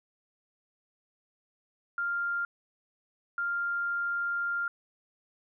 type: tone bursts at uneven times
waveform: sine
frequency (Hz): 1396.9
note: F6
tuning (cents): 0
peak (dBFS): -28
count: 2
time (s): 1.98-2.45 / 3.38-4.68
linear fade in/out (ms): 2
effects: none